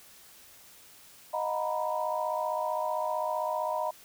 sine chord, B major seventh, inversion first, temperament equal with one note detuned, 622.3 / 721.4 / 932.3 / 987.8 Hz, D#5 / F#5 / A#5 / B5, 0 / -44 / 0 / 0 cents, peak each -32 / -36 / -34 / -34 dBFS, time 1.33-3.91 s, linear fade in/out 10 ms, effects white hiss -54 dBFS RMS until 4.04 s

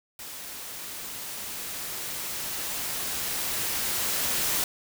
white noise with level ramp, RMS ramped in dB -40 to -26 dBFS, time 0.19-4.64 s, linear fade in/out 2 ms, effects none

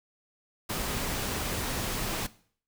pink noise, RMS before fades -32 dBFS, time 0.69-2.27 s, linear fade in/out 10 ms, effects noise-tail reverb RT60 0.5 s tail -18 dB re dry

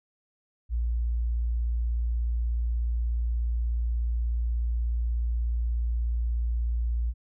sine tone, 58.3 Hz, A#1, 1 cent sharp, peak -24 dBFS, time 0.69-7.14 s, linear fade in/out 50 ms, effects none

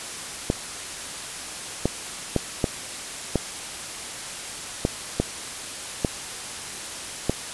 clicks, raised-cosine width 2 ms, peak -6 dBFS, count 9, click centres 0.501 / 1.856 / 2.363 / 2.642 / 3.357 / 4.851 / 5.2 / 6.048 / 7.296 s, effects white hiss -34 dBFS RMS until 7.53 s + resampled to 24000 Hz

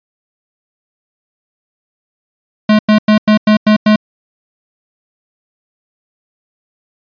square tone bursts, 213.4 Hz, G#3, 47 cents sharp, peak -6 dBFS, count 7, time 2.69-3.96 s, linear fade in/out 5 ms, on 100 ms, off 95 ms, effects resampled to 11025 Hz

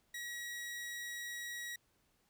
sawtooth tone, 1912 Hz, A#6, 43 cents sharp, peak -38 dBFS, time 0.14-1.76 s, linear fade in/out 5 ms, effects pink hiss -75 dBFS RMS until 2.29 s

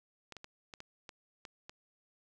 clicks, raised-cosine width 0.2 ms, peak -29 dBFS, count 8, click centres 0.323 / 0.367 / 0.444 / 0.738 / 0.804 / 1.092 / 1.452 / 1.695 s, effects none

